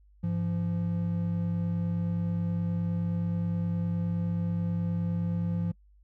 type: tone pair together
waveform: triangle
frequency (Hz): 102 / 171.54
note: G#2 / F3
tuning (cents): -31 / -31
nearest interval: major sixth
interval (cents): 900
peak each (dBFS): -30 / -26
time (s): 0.23-5.72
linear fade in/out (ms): 10
effects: noise-tail reverb RT60 0.1 s tail -26 dB re dry + added 50 Hz sine -56 dBFS peak until 6.03 s